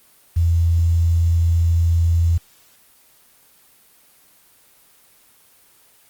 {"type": "tone with quantisation", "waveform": "sine", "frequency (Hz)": 84.1, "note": "E2", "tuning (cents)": 35, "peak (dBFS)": -13, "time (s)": [0.36, 2.38], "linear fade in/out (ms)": 10, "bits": 7, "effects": ["white hiss -53 dBFS RMS until 6.09 s", "Opus 24 kbps"]}